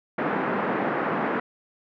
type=band-pass noise; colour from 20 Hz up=pink; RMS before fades=-26 dBFS; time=0.18-1.4 s; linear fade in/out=5 ms; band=200 to 1800 Hz; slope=24 dB/octave; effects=none